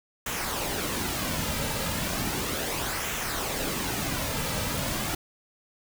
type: noise with flanger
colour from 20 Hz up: pink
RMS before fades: -30 dBFS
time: 0.26-5.15 s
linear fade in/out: 5 ms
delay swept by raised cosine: 0.21 to 2.81 ms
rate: 0.35 Hz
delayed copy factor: -0.5
effects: none